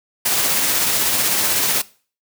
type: noise with tremolo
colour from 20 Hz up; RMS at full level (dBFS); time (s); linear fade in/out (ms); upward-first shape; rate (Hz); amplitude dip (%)
white; -17; 0.25-1.82; 10; sine; 16; 25
effects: noise-tail reverb RT60 0.4 s tail -20 dB re dry + high-pass 100 Hz 12 dB/octave